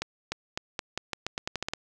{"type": "accelerating click train", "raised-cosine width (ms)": 0.2, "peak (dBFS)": -13, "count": 13, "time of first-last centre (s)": [0.02, 1.736], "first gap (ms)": 300, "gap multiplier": 0.85, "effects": []}